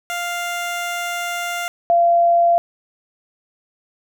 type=tone pair in turn; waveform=15% pulse / sine; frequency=698.5 / 686.9 Hz; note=F5 / F5; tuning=0 / -29 cents; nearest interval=unison; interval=29 cents; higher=first; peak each=-16 / -11 dBFS; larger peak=second; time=0.1-1.68 / 1.9-2.58 s; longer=first; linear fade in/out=0 ms; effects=none